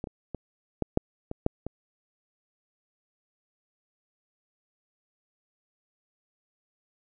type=clicks; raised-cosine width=2 ms; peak=-20 / -25 / -20 / -13 / -8 / -20 / -9 / -20 dBFS; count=8; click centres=0.041 / 0.072 / 0.347 / 0.823 / 0.974 / 1.314 / 1.464 / 1.666 s; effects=none